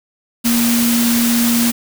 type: tone in noise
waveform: sine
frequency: 235.6 Hz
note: A#3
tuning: 19 cents sharp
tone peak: -13 dBFS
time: 0.44-1.72 s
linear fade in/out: 20 ms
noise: white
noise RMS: -19 dBFS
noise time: 0.44-1.72 s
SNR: +3 dB
effects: none